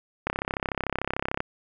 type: click train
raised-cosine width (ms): 0.5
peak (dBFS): -11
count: 39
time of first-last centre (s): 0.27-1.404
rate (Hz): 33.5
effects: none